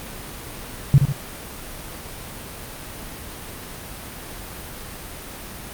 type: tone with echo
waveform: sine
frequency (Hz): 138.59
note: C#3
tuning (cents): 0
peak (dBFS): -7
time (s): 0.94-0.98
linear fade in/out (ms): 0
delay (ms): 72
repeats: 2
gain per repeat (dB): -6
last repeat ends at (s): 1.124
effects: pink hiss -35 dBFS RMS until 5.73 s + Opus 32 kbps